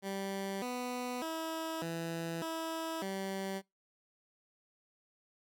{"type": "tone with pitch steps", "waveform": "15% pulse", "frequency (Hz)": [195.2, 248, 323.1, 166.2, 325, 193.3], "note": ["G3", "B3", "E4", "E3", "E4", "G3"], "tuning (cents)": [-7, 7, -35, 15, -24, -24], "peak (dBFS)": -30, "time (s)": [0.02, 3.62], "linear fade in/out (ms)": 50, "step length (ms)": 600, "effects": ["noise-tail reverb RT60 0.2 s tail -24 dB re dry"]}